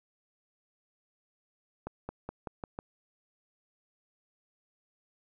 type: accelerating click train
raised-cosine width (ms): 1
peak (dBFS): -23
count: 6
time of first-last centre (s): 1.87-2.789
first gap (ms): 220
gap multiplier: 0.91
effects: none